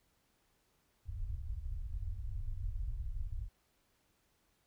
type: low-pass noise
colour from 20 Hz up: pink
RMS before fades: -39 dBFS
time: 1.05-3.49 s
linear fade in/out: 50 ms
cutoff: 100 Hz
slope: 48 dB/octave
effects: pink hiss -75 dBFS RMS until 4.66 s